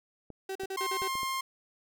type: clicks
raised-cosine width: 2 ms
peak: -31 dBFS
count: 5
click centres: 0.303 / 0.635 / 1.019 / 1.154 / 1.232 s
type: tone bursts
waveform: 35% pulse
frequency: 383.7 Hz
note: G4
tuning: 37 cents flat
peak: -32 dBFS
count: 6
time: 0.49-1.079 s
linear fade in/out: 5 ms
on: 64 ms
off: 41 ms
type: tone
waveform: sawtooth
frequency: 1061 Hz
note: C6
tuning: 24 cents sharp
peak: -27 dBFS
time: 0.77-1.41 s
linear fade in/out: 5 ms
effects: none